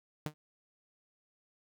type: tone with exponential decay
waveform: sawtooth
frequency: 152 Hz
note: D#3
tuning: 40 cents flat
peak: -27 dBFS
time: 0.26-0.34 s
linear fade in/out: 0 ms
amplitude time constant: 17 ms
effects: none